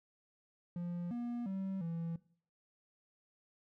triangle tone with pitch steps, 174.2 / 239.3 / 192.2 / 166.8 Hz, F3 / A#3 / G3 / E3, -4 / +46 / -34 / +21 cents, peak -35 dBFS, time 0.76-2.16 s, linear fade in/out 2 ms, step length 350 ms, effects noise-tail reverb RT60 0.5 s tail -19 dB re dry

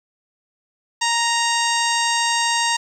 harmonic tone, 932.3 Hz, A#5, in tune, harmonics 1 / 2 / 3 / 4 / 5 / 6 / 7 / 8 / 9, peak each -21 / -24 / -26 / -27 / -28 / -29 / -29 / -30 / -31 dBFS, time 1.01-2.77 s, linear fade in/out 10 ms, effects 8-bit

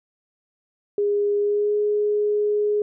sine tone with pitch glide, 409.6 to 417.2 Hz, G#4 to G#4, -24 to +8 cents, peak -18 dBFS, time 0.98-2.82 s, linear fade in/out 2 ms, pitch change +32 cents, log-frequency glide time 1.38-1.75 s, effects none

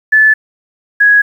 sine tone pair in turn, 1738 / 1665.3 Hz, A6 / G#6, -22 / +4 cents, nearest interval minor second, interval 74 cents, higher first, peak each -4 dBFS, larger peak neither, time 0.12-0.34 / 1-1.22 s, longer neither, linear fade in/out 10 ms, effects 7-bit

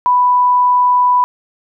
sine tone, 990 Hz, B5, 4 cents sharp, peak -8 dBFS, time 0.06-1.24 s, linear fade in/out 0 ms, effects none

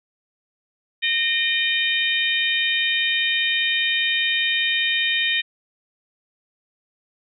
harmonic tone with a mistuned harmonic, 615 Hz, D#5, 20 cents flat, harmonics 3 / 4 / 5 / 6, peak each -24 / -24 / -24 / -24 dBFS, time 1.02-5.42 s, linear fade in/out 20 ms, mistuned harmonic 4, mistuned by -36 cents, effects none

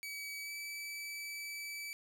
sawtooth tone with pitch glide, 2279 to 2305 Hz, C#7 to D7, +47 to -33 cents, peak -38 dBFS, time 0.03-1.93 s, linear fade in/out 0 ms, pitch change +20 cents, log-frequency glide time 0.42-0.51 s, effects none

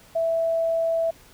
sine tone, 659.3 Hz, E5, in tune, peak -20 dBFS, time 0.15-1.11 s, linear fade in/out 10 ms, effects pink hiss -52 dBFS RMS until 1.33 s

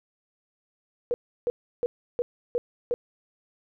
sine tone bursts, 482.8 Hz, B4, 39 cents flat, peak -22 dBFS, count 6, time 1.11-2.94 s, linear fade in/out 0 ms, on 30 ms, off 330 ms, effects none

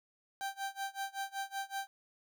30% pulse tone with tremolo, 784 Hz, G5, in tune, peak -32 dBFS, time 0.41-1.87 s, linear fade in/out 0 ms, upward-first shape sine, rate 5.3 Hz, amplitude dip 95%, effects none

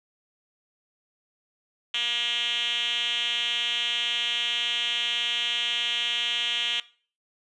5% pulse tone with band-pass filter, 238.2 Hz, A#3, 38 cents sharp, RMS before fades -27 dBFS, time 1.94-6.8 s, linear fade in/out 2 ms, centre 3200 Hz, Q 6.7, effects noise-tail reverb RT60 0.4 s tail -18 dB re dry + resampled to 24000 Hz

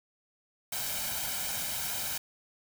white noise with comb filter, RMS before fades -34 dBFS, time 0.72-2.18 s, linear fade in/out 5 ms, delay 1.3 ms, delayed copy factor +0.65, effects none

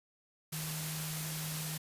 sine tone in noise, 156.4 Hz, D#3, 9 cents sharp, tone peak -39 dBFS, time 0.52-1.78 s, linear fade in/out 10 ms, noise white, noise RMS -40 dBFS, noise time 0.52-1.78 s, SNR -2 dB, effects resampled to 32000 Hz

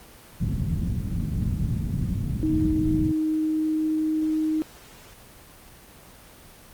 white low-pass noise, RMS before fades -26 dBFS, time 0.4-3.12 s, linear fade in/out 10 ms, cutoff 190 Hz, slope 24 dB/octave
sine tone, 312.5 Hz, D#4, 8 cents sharp, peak -21 dBFS, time 2.43-4.62 s, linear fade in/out 0 ms
effects pink hiss -48 dBFS RMS until 6.73 s + Opus 24 kbps

